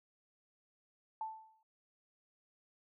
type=tone with exponential decay; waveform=sine; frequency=880 Hz; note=A5; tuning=in tune; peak=-35 dBFS; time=1.21-1.63 s; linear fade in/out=2 ms; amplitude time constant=91 ms; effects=none